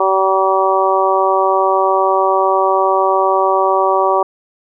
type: harmonic tone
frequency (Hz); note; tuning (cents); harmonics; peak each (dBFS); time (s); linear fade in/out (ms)
191.2; G3; -43; 2 / 3 / 4 / 5 / 6; -17 / -17 / -17 / -17 / -17; 0-4.23; 5
effects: none